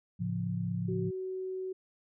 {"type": "chord", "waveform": "sine", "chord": "A augmented", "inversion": "none", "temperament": "equal", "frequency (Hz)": [110, 138.59, 174.61], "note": ["A2", "C#3", "E#3"], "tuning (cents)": [0, 0, 0], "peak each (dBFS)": [-35, -39, -33], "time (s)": [0.19, 1.11], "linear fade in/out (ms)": 20}
{"type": "tone", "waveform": "sine", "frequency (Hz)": 374.8, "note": "F#4", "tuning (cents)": 22, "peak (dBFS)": -34, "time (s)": [0.88, 1.73], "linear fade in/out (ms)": 10}
{"effects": []}